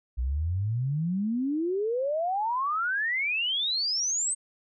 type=exponential sweep; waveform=sine; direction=up; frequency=58.6 to 8440 Hz; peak=-25 dBFS; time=0.17-4.35 s; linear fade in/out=20 ms; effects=none